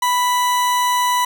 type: tone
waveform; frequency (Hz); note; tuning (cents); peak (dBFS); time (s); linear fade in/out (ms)
40% pulse; 987.8; B5; 0; -14; 0.02-1.25; 5
effects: none